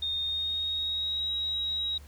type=tone with pitch glide; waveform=sine; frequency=3679 to 3826 Hz; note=A#7 to A#7; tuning=-24 to +44 cents; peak=-28 dBFS; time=0.02-1.98 s; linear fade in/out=5 ms; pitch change=+68 cents; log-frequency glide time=0.22-1.25 s; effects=added 72 Hz sine -46 dBFS peak until 2.07 s + pink hiss -57 dBFS RMS until 2.07 s